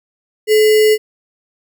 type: tone with sample-and-hold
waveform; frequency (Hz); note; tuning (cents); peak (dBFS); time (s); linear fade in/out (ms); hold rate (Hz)
sine; 430; A4; -40; -7; 0.47-0.98; 50; 2450
effects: none